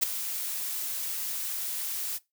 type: noise with ADSR envelope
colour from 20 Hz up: blue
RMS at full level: -21 dBFS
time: 0.01-2.19 s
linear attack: 21 ms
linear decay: 9 ms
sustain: -12 dB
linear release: 30 ms
effects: noise-tail reverb RT60 0.2 s tail -20 dB re dry